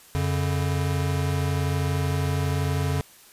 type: tone pair together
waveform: square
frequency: 89.53 / 142.2 Hz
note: F2 / C#3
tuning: +44 / +45 cents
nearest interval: minor sixth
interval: 801 cents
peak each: -26 dBFS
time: 0.15-3.01 s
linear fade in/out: 0 ms
effects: white hiss -51 dBFS RMS until 3.32 s + resampled to 32000 Hz